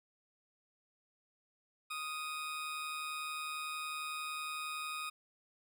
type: tone with amplitude modulation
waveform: 20% pulse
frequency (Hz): 1244.5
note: D#6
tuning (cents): 0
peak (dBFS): -32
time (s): 1.9-5.1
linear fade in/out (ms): 10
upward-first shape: sine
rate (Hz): 151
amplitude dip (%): 40
effects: none